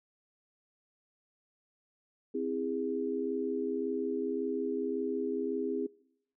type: chord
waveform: sine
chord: C augmented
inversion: none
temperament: just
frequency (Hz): 261.6 / 327 / 408.8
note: C4 / E4 / G#4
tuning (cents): 0 / -14 / -27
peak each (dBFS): -35 / -37 / -34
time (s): 2.34-5.87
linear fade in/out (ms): 10
effects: noise-tail reverb RT60 0.8 s tail -25 dB re dry